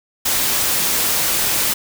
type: noise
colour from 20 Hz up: white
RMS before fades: -18 dBFS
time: 0.25-1.74 s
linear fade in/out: 10 ms
effects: none